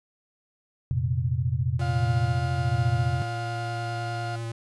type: chord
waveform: sine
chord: F suspended fourth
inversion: none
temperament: equal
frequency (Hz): 87.31 / 116.54 / 130.81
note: F2 / Bb2 / C3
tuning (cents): 0 / 0 / 0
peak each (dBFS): -29 / -27 / -26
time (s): 0.91-3.22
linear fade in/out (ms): 0
type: tone with vibrato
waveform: square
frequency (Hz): 115.2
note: A#2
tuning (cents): -20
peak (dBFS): -31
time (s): 1.79-4.52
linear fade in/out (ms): 5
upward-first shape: sine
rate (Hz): 10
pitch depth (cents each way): 13
type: harmonic tone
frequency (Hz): 707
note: F5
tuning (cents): +21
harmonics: 1 / 2 / 3 / 4 / 5 / 6 / 7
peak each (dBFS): -33 / -38 / -53 / -49 / -57 / -51 / -54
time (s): 1.81-4.36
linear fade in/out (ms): 5
effects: resampled to 24000 Hz